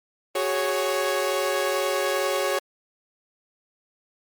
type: chord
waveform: sawtooth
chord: F# suspended second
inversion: none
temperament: equal with one note detuned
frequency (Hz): 373 / 415.3 / 554.4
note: F#4 / G#4 / C#5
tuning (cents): +14 / 0 / 0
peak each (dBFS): -25 / -25 / -21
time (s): 0.35-2.59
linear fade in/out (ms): 5
effects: Opus 32 kbps